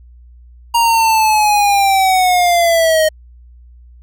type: linear sweep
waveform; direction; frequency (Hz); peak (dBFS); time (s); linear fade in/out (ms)
square; down; 940 to 620; -10; 0.74-3.09; 10
effects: added 60 Hz sine -38 dBFS peak until 4.02 s